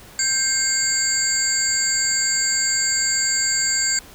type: tone cluster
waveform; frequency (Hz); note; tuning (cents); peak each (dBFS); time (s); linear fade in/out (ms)
sine; 1573 / 2132 / 4616 / 6950 / 7580; G6 / C7 / D8 / A8 / A#8; +6 / +32 / -31 / -22 / +28; -26 / -29 / -23 / -25 / -20; 0.19-3.99; 2
effects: tanh soft clip ceiling -10 dBFS + pink hiss -44 dBFS RMS until 4.14 s